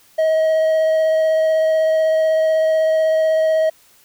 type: tone with vibrato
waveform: triangle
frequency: 635 Hz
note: D#5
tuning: 35 cents sharp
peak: -11 dBFS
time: 0.18-3.7 s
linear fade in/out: 10 ms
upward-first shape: sine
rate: 16 Hz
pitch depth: 9 cents each way
effects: white hiss -52 dBFS RMS until 4.04 s